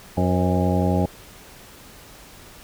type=harmonic tone with a mistuned harmonic; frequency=90.9 Hz; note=F#2; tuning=30 cents flat; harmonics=1 / 2 / 3 / 4 / 5 / 6 / 7 / 9; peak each=-22 / -22 / -26 / -29 / -30 / -29 / -29 / -28 dBFS; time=0.17-1.06 s; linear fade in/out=5 ms; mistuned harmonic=5; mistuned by=+70 cents; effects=pink hiss -45 dBFS RMS until 2.63 s